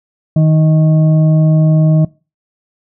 sine tone with frequency modulation, 156.9 Hz, D#3, 15 cents sharp, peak -6 dBFS, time 0.36-2.05 s, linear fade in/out 5 ms, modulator 470 Hz, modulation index 0.37, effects noise-tail reverb RT60 0.3 s tail -22 dB re dry

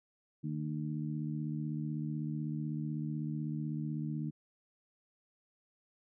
harmonic tone, 76 Hz, D#2, 40 cents flat, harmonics 2 / 3 / 4, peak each -36 / -40 / -42 dBFS, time 0.43-4.31 s, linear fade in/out 20 ms, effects none

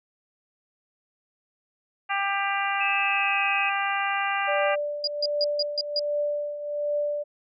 harmonic tone, 396.8 Hz, G4, 21 cents sharp, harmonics 2 / 3 / 4 / 5 / 6 / 7, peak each -28 / -30 / -31 / -32 / -33 / -33 dBFS, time 2.09-4.76 s, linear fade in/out 20 ms
sine tone with pitch glide, 2603 to 2545 Hz, E7 to D#7, -22 to +39 cents, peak -25 dBFS, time 2.8-3.7 s, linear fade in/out 10 ms, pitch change -39 cents, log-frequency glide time 3.01-3.44 s
sine tone with tremolo, 587.3 Hz, D5, in tune, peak -22 dBFS, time 4.47-7.24 s, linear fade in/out 20 ms, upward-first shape triangle, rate 1.3 Hz, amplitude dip 70%
sine tone bursts, 4862 Hz, D#8, 41 cents flat, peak -22 dBFS, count 6, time 5.04-5.994 s, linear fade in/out 2 ms, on 34 ms, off 150 ms
effects none

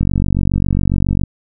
click train, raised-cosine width 5 ms, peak -3 dBFS, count 59, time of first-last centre 0.01-1.236 s, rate 47.3 Hz, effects none

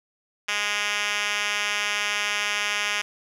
5% pulse tone with band-pass filter, 206.7 Hz, G#3, 8 cents flat, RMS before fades -26 dBFS, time 0.48-3.02 s, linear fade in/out 10 ms, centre 3300 Hz, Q 1.3, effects none

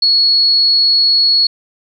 sine tone, 4356 Hz, C#8, 31 cents flat, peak -8 dBFS, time 0.02-1.47 s, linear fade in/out 5 ms, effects none

